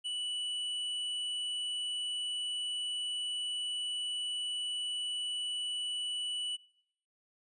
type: tone with hard clipping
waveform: sine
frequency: 2960 Hz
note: F#7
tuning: in tune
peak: -35 dBFS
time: 0.04-6.57 s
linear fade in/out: 20 ms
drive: 6 dB
effects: noise-tail reverb RT60 0.7 s tail -21 dB re dry + resampled to 24000 Hz